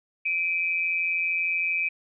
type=tone pair together; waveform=sine; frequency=2349 / 2522 Hz; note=D7 / D#7; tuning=0 / +23 cents; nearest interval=minor second; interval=123 cents; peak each=-26 dBFS; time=0.25-1.89 s; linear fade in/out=10 ms; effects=none